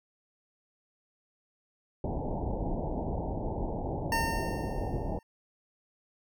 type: low-pass noise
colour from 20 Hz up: pink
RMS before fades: -33 dBFS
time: 2.04-5.19 s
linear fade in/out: 2 ms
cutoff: 910 Hz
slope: 96 dB/octave
type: tone with exponential decay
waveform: 25% pulse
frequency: 910 Hz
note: A#5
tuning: 42 cents flat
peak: -22 dBFS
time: 4.12-5.23 s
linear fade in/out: 2 ms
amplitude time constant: 240 ms
effects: none